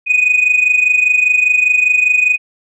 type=tone with amplitude modulation; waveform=sine; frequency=2489 Hz; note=D#7; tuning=in tune; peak=-4 dBFS; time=0.06-2.38 s; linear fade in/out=50 ms; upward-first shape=sine; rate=25 Hz; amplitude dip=75%; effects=tanh soft clip ceiling -5 dBFS